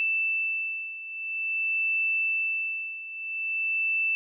sine beating tone pair, 2652 / 2652.49 Hz, E7 / E7, +10 / +10 cents, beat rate 0.49 Hz, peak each -31 / -27 dBFS, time 0-4.15 s, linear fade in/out 0 ms, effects none

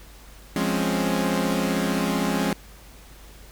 sawtooth chord, Db major seventh, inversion first, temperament equal, 174.61 / 207.7 / 261.6 / 277.2 Hz, F3 / Ab3 / C4 / Db4, 0 / 0 / 0 / 0 cents, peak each -23 / -22 / -24 / -25 dBFS, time 0.56-2.53 s, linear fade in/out 2 ms, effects added 50 Hz sine -45 dBFS peak until 3.51 s + pink hiss -49 dBFS RMS until 3.51 s

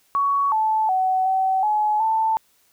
sine tone with pitch steps, 1120 / 873 / 751 / 761 / 848 / 886 Hz, C#6 / A5 / F#5 / F#5 / G#5 / A5, +18 / -14 / +26 / +48 / +36 / +12 cents, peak -17 dBFS, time 0.15-2.37 s, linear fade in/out 0 ms, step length 370 ms, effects white hiss -61 dBFS RMS until 2.72 s

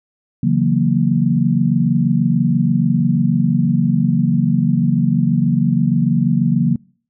sine chord, F# dominant seventh, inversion second, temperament equal, 138.59 / 164.81 / 185 / 233.1 Hz, C#3 / E3 / F#3 / A#3, 0 / 0 / 0 / 0 cents, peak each -18 / -18 / -18 / -17 dBFS, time 0.43-6.76 s, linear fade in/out 5 ms, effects noise-tail reverb RT60 0.5 s tail -26 dB re dry

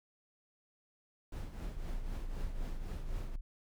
brown noise with tremolo, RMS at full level -40 dBFS, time 1.32-3.36 s, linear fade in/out 5 ms, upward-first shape triangle, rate 3.9 Hz, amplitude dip 65%
sine tone, 27.5 Hz, A0, in tune, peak -37 dBFS, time 1.76-3.41 s, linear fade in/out 10 ms
effects none

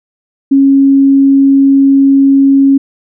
sine tone, 274.1 Hz, C#4, 19 cents flat, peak -3 dBFS, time 0.51-2.78 s, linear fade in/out 10 ms, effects none

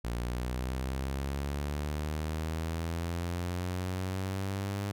sawtooth linear sweep, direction up, 58.2 to 101 Hz, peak -28 dBFS, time 0.04-4.92 s, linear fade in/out 10 ms, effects none

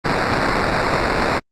violet noise with sample-and-hold, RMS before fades -18 dBFS, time 0.04-1.4 s, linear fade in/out 20 ms, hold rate 3150 Hz, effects low-pass 5000 Hz 12 dB/octave + Opus 32 kbps

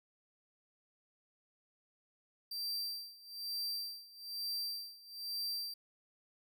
45% pulse tone with tremolo, 4699 Hz, D8, in tune, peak -35 dBFS, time 2.51-5.74 s, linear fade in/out 5 ms, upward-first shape sine, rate 1.1 Hz, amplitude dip 90%, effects none

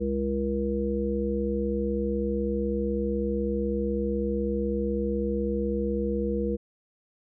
harmonic tone, 68 Hz, C#2, 33 cents flat, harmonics 1 / 3 / 5 / 7, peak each -32 / -29 / -32 / -29 dBFS, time 0-6.57 s, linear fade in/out 20 ms, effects none

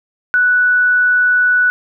sine tone, 1480 Hz, F#6, in tune, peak -9 dBFS, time 0.34-1.7 s, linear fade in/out 0 ms, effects none

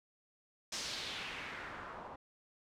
white noise with low-pass filter sweep, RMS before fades -44 dBFS, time 0.72-2.16 s, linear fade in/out 5 ms, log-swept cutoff 5900 to 840 Hz, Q 1.9, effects none

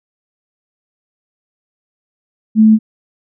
sine tone, 218.1 Hz, A3, 15 cents flat, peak -4 dBFS, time 2.55-2.79 s, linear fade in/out 50 ms, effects none

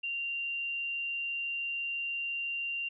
sine tone, 2773 Hz, F7, 13 cents flat, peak -32 dBFS, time 0.03-2.89 s, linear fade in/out 10 ms, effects none

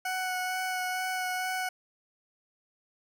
20% pulse tone with vibrato, 740 Hz, F#5, in tune, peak -25 dBFS, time 0.05-1.69 s, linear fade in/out 5 ms, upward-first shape sine, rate 2.2 Hz, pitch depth 12 cents each way, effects none

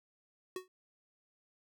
square tone with exponential decay, 370 Hz, F#4, in tune, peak -35 dBFS, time 0.56-0.68 s, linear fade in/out 2 ms, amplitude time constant 26 ms, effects none

